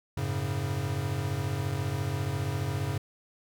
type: chord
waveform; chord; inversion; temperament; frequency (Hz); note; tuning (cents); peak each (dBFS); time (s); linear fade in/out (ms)
square; F# minor; none; equal with one note detuned; 92.5 / 107.18 / 138.59; F#2 / A2 / C#3; 0 / -45 / 0; -35 / -34 / -33; 0.17-2.98; 5
effects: none